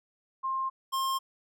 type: tone pair in turn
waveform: sine / square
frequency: 1060 / 1064.4 Hz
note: C6 / C6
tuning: +22 / +29 cents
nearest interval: unison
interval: 7 cents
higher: second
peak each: -28 dBFS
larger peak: neither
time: 0.43-0.7 / 0.92-1.19 s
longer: neither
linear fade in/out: 20 ms
effects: none